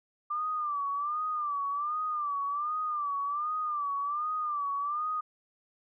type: tone with vibrato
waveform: sine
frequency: 1183 Hz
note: D6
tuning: 12 cents sharp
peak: -29 dBFS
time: 0.3-5.21 s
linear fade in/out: 10 ms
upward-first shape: sine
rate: 1.3 Hz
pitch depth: 93 cents each way
effects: none